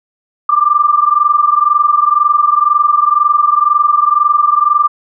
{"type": "tone pair together", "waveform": "sine", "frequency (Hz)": [1178, 1200], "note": ["D6", "D6"], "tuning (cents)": [5, 37], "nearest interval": "unison", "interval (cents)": 32, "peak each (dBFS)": [-10, -11], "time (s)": [0.49, 4.88], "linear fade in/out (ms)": 5, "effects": []}